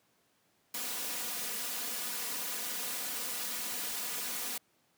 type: noise with comb filter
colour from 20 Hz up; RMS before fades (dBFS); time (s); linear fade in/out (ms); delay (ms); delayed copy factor
white; -37; 0.74-4.58; 5; 4.1; +0.75
effects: pink hiss -71 dBFS RMS until 4.97 s + high-pass 150 Hz 12 dB/octave